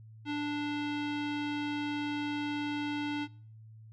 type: tone with low-pass filter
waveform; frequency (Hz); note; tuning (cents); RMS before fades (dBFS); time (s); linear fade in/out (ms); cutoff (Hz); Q
square; 293.6; D4; 0; -34; 0.25-3.28; 50; 3200; 2.2
effects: noise-tail reverb RT60 0.5 s tail -24 dB re dry + added 110 Hz sine -49 dBFS peak until 3.92 s